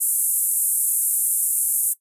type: band-pass noise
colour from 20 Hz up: pink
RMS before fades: -21 dBFS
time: 0-1.94 s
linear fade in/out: 20 ms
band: 8600 to 13000 Hz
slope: 48 dB/octave
effects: noise-tail reverb RT60 0.1 s tail -17 dB re dry + resampled to 32000 Hz